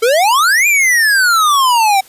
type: exponential two-way sweep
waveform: square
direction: up then down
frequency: 435.8 to 2444 to 758 Hz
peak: -9 dBFS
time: 0.02-2.01 s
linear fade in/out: 10 ms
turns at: 0.67 s
effects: white hiss -42 dBFS RMS until 2.08 s + resampled to 32000 Hz